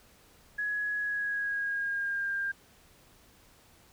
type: tone with pitch glide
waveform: sine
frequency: 1678 to 1598.5 Hz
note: G#6 to G6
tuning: +17 to +33 cents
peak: -29 dBFS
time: 0.58-2.52 s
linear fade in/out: 10 ms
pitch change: -84 cents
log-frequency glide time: 0.98-2.31 s
effects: pink hiss -60 dBFS RMS until 3.92 s